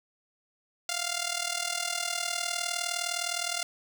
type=tone with amplitude modulation; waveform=5% pulse; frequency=698.5 Hz; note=F5; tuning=in tune; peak=-15 dBFS; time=0.89-3.63 s; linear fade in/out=2 ms; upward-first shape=sine; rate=39.6 Hz; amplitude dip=75%; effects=none